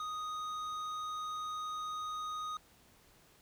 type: tone with hard clipping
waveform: sine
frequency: 1244.5 Hz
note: D#6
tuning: in tune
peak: -39 dBFS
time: 0-2.57 s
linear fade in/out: 2 ms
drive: 9 dB
effects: pink hiss -64 dBFS RMS until 3.41 s